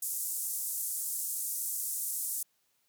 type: band-pass noise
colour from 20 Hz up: white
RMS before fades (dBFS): -35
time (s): 0.02-2.43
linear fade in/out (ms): 5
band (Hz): 7500 to 14000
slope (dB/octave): 24
effects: white hiss -74 dBFS RMS until 2.88 s + high-pass 80 Hz 12 dB/octave